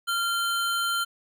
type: tone pair together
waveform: square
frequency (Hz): 1386 / 3096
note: F6 / G7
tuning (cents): -14 / -22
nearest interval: octave + major second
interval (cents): 1392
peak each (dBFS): -26 / -31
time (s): 0.07-1.05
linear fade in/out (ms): 20
effects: none